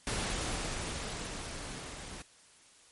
pink noise with level ramp, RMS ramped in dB -33 to -45 dBFS, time 0.07-2.22 s, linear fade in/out 0 ms, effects white hiss -60 dBFS RMS until 2.91 s + MP3 48 kbps

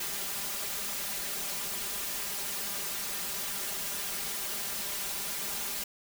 white noise with comb filter, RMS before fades -35 dBFS, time 0-5.84 s, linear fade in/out 5 ms, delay 5 ms, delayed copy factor +0.95, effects none

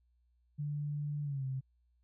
sine tone with pitch glide, 146.83 to 132.33 Hz, D3 to C3, 0 to +20 cents, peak -34 dBFS, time 0.58-1.61 s, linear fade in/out 20 ms, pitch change -180 cents, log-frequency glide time 1.23-1.45 s, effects added 60 Hz sine -69 dBFS peak until 2.03 s

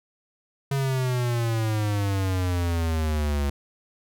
square exponential sweep, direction down, 139.1 to 70.1 Hz, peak -23 dBFS, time 0.71-3.5 s, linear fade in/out 5 ms, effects none

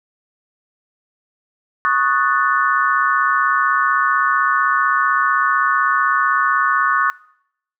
sine chord, D# half-diminished seventh, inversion third, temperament equal, 1108.7 / 1244.5 / 1480 / 1760 Hz, C#6 / D#6 / F#6 / A6, 0 / 0 / 0 / 0 cents, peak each -17 / -20 / -19 / -22 dBFS, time 1.85-7.1 s, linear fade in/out 0 ms, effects noise-tail reverb RT60 0.7 s tail -22 dB re dry

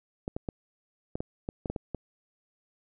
clicks, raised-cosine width 2 ms, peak -19 dBFS, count 10, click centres 0.279 / 0.365 / 0.488 / 1.155 / 1.205 / 1.489 / 1.658 / 1.7 / 1.762 / 1.947 s, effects none

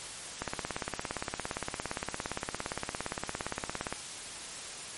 click train, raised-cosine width 0.5 ms, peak -17 dBFS, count 62, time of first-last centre 0.42-3.926 s, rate 17.4 Hz, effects white hiss -42 dBFS RMS until 4.97 s + MP3 48 kbps

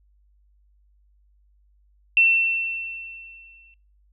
sine tone with exponential decay, 2695 Hz, E7, 38 cents sharp, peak -12 dBFS, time 2.17-3.74 s, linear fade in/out 1 ms, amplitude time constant 340 ms, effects noise-tail reverb RT60 0.4 s tail -25 dB re dry + added 50 Hz sine -57 dBFS peak until 4.12 s

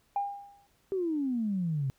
sine tone with exponential decay, 805 Hz, G5, 46 cents sharp, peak -24 dBFS, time 0.16-0.67 s, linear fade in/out 2 ms, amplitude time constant 110 ms
sine exponential sweep, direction down, 396.3 to 129.3 Hz, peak -27 dBFS, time 0.92-1.9 s, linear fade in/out 0 ms
effects tanh soft clip ceiling -20 dBFS + pink hiss -69 dBFS RMS until 1.98 s

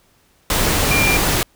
sine tone in noise, 2382 Hz, D7, 24 cents sharp, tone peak -16 dBFS, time 0.91-1.17 s, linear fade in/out 2 ms, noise pink, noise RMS -17 dBFS, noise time 0.5-1.43 s, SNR -2 dB, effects pink hiss -57 dBFS RMS until 1.55 s

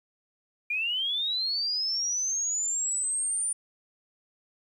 sine linear sweep, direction up, 2379 to 9290 Hz, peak -26 dBFS, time 0.7-3.53 s, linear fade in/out 5 ms, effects 10-bit

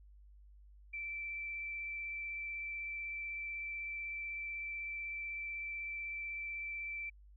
sine tone with vibrato, 2333 Hz, D7, 12 cents flat, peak -39 dBFS, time 0.93-7.1 s, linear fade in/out 10 ms, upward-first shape triangle, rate 16 Hz, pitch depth 12 cents each way, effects added 50 Hz sine -56 dBFS peak until 7.36 s

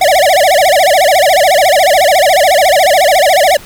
square tone with vibrato, 659.3 Hz, E5, in tune, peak -6 dBFS, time 0.01-3.57 s, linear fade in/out 5 ms, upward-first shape sine, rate 14 Hz, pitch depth 270 cents each way, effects pink hiss -34 dBFS RMS until 3.65 s

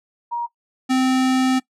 sine / square tone pair in turn, 947 / 259.2 Hz, A#5 / C4, +27 / -16 cents, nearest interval octave + minor seventh, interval 2243 cents, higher first, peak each -21 / -16 dBFS, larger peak second, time 0.31-0.47 / 0.89-1.6 s, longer second, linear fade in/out 20 ms, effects noise-tail reverb RT60 0.1 s tail -20 dB re dry + low-pass 9000 Hz 12 dB/octave

